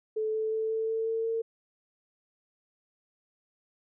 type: tone with pitch steps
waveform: sine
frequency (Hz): 434.9 / 437.9 / 441 / 444 / 447.1 / 450.2 / 453.4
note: A4 / A4 / A4 / A4 / A4 / A4 / A#4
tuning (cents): -20 / -8 / +4 / +16 / +28 / +40 / -48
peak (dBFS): -27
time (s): 0.16-1.42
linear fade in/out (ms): 10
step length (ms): 180
effects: none